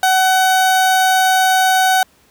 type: tone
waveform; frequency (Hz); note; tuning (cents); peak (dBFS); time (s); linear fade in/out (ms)
30% pulse; 752; F#5; +28; -8; 0.03-2.03; 2
effects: pink hiss -53 dBFS RMS until 2.3 s + high-pass 60 Hz 12 dB/octave